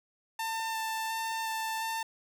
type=tone with vibrato; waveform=sawtooth; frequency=893 Hz; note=A5; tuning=25 cents sharp; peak=-28 dBFS; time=0.39-2.03 s; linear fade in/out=5 ms; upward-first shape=square; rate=1.4 Hz; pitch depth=9 cents each way; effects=none